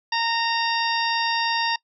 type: harmonic tone with a mistuned harmonic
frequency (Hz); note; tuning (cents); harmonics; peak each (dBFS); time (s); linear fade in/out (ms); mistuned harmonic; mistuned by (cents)
923; A#5; -17; 1 / 2 / 3 / 4 / 5 / 6; -24 / -27 / -29 / -30 / -31 / -32; 0.12-1.76; 5; 5; +49
effects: noise-tail reverb RT60 0.1 s tail -24 dB re dry